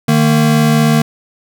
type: tone pair together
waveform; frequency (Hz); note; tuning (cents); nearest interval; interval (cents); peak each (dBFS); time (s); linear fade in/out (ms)
square; 152.51 / 228.5; D#3 / A#3; -34 / -34; perfect fifth; 700; -12; 0.08-1.02; 5
effects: none